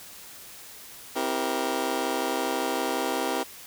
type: chord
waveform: 20% pulse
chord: C dominant seventh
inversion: none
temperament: just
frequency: 261.6 / 327 / 392.4 / 470.9 Hz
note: C4 / E4 / G4 / Bb4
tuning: 0 / -14 / +2 / +18 cents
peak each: -27 / -27 / -27 / -27 dBFS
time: 1.15-3.44 s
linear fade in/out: 20 ms
effects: white hiss -45 dBFS RMS until 3.66 s